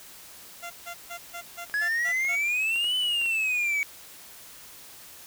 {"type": "tone bursts", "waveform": "15% pulse", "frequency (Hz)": 691, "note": "F5", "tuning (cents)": -19, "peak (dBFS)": -29, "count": 8, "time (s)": [0.62, 2.366], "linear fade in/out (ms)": 20, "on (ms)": 87, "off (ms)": 150}
{"type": "clicks", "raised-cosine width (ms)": 0.3, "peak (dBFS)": -28, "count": 7, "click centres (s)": [1.698, 2.089, 2.25, 2.76, 2.844, 3.215, 3.258]}
{"type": "exponential two-way sweep", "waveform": "triangle", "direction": "up then down", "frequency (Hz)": [1661.2, 3029, 2245], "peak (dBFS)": -22, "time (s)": [1.74, 3.83], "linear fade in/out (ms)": 0, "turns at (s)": 2.96}
{"effects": ["white hiss -47 dBFS RMS until 5.26 s"]}